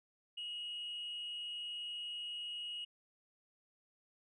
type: tone with amplitude modulation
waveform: sine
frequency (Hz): 2888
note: F#7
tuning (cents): -43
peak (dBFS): -37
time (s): 0.37-2.85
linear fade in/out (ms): 10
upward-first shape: sine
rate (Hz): 241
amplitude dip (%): 45
effects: tanh soft clip ceiling -37 dBFS